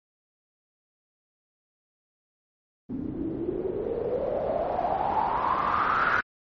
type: noise with low-pass filter sweep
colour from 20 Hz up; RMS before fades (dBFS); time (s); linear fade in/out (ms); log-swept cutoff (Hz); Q
white; -27; 2.89-6.21; 10; 260 to 1500; 7.5
effects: MP3 32 kbps